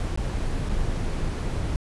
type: noise with dropouts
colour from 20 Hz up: brown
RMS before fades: -26 dBFS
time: 0-1.76 s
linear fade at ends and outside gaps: 1 ms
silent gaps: 0.16-0.174 / 0.69-0.694 s
effects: resampled to 24000 Hz